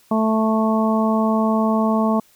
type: harmonic tone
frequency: 220 Hz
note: A3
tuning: in tune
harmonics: 1 / 2 / 3 / 4 / 5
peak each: -17 / -26 / -23 / -26 / -25 dBFS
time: 0.11-2.2 s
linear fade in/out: 5 ms
effects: white hiss -55 dBFS RMS until 2.35 s